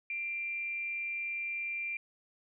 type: tone with amplitude modulation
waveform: sine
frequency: 2370 Hz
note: D7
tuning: 15 cents sharp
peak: -32 dBFS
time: 0.1-1.97 s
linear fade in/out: 2 ms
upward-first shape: sine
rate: 297 Hz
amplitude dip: 35%
effects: none